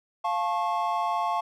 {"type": "chord", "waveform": "triangle", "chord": "F augmented", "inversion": "none", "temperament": "just", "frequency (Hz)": [698.5, 873.1, 1091.3], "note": ["F5", "A5", "C#6"], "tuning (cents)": [0, -14, -27], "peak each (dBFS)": -27, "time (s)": [0.24, 1.41], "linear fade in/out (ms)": 10, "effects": []}